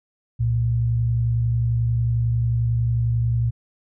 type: tone pair together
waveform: sine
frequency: 65.41 / 116.55 Hz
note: C2 / A#2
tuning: 0 / 0 cents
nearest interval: minor seventh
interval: 1000 cents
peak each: -27 / -18 dBFS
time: 0.39-3.51 s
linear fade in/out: 20 ms
effects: none